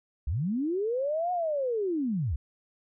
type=linear two-way sweep; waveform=sine; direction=up then down; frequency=56.5 to 732 to 56.5 Hz; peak=-26 dBFS; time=0.27-2.36 s; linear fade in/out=5 ms; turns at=1.32 s; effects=none